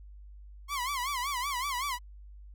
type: tone with vibrato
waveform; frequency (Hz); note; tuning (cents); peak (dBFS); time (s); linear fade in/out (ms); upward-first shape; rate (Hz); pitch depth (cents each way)
sawtooth; 1062; C6; +25; -27; 0.68-1.99; 50; sine; 5.3; 160
effects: added 50 Hz sine -46 dBFS peak until 2.54 s